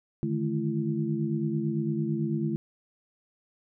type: tone cluster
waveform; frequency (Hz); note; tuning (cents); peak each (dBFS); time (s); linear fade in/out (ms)
sine; 147.5 / 156.5 / 215.6 / 336.7; D3 / D#3 / A3 / E4; +8 / +10 / -35 / +37; -31 / -33 / -30 / -32; 0.23-2.56; 0
effects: none